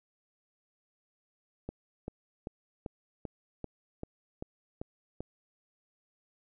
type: click train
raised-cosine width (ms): 2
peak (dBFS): -24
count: 10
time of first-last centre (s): 1.69-5.206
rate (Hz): 2.56
effects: none